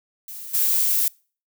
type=noise with level steps; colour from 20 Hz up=violet; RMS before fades=-36 / -20 dBFS; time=0.28-1.08 s; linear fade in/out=2 ms; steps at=0.53 s; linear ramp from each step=20 ms; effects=noise-tail reverb RT60 0.4 s tail -26 dB re dry